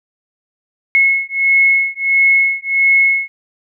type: beating tone pair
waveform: sine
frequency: 2180 / 2181.5 Hz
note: C#7 / C#7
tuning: -29 / -28 cents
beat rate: 1.5 Hz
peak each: -13 dBFS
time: 0.95-3.28 s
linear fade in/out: 0 ms
effects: none